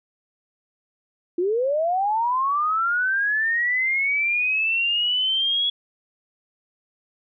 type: linear sweep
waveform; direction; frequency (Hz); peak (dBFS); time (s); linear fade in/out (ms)
sine; up; 336 to 3369; -19; 1.38-5.7; 5
effects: none